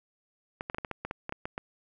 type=clicks; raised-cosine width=0.5 ms; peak=-19 dBFS; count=12; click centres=0.609 / 0.699 / 0.746 / 0.784 / 0.848 / 0.913 / 1.05 / 1.111 / 1.294 / 1.324 / 1.455 / 1.579 s; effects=none